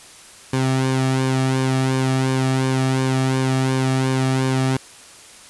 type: tone with flanger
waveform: sawtooth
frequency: 131.4 Hz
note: C3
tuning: 8 cents sharp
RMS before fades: -19 dBFS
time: 0.53-4.77 s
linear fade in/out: 5 ms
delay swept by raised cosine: 1.5 to 2.01 ms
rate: 2.8 Hz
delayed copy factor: -0.6
effects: white hiss -43 dBFS RMS until 5.49 s + resampled to 24000 Hz